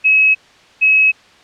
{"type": "tone pair in turn", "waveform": "sine", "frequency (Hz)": [2565, 2565], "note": ["E7", "E7"], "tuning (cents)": [-48, -48], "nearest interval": "unison", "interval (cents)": 0, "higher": "neither", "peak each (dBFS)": -7, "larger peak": "neither", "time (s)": [[0.04, 0.35], [0.81, 1.12]], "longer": "neither", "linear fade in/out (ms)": 20, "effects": ["white hiss -46 dBFS RMS until 1.43 s", "low-pass 4000 Hz 12 dB/octave"]}